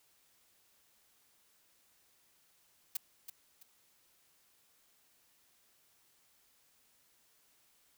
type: noise with echo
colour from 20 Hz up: blue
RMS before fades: -35 dBFS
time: 2.95-2.97 s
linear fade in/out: 5 ms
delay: 330 ms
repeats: 2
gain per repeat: -10 dB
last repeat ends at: 3.63 s
effects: white hiss -70 dBFS RMS until 7.97 s